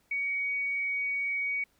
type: tone with frequency modulation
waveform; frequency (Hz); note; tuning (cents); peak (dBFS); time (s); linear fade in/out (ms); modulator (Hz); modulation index
sine; 2249; C#7; +24; -28; 0.11-1.64; 5; 22.6; 0.29
effects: pink hiss -69 dBFS RMS until 1.79 s